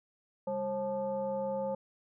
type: tone with frequency modulation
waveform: sine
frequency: 537 Hz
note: C5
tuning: 45 cents sharp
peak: -31 dBFS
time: 0.47-1.75 s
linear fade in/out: 5 ms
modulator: 336 Hz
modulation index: 0.78
effects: none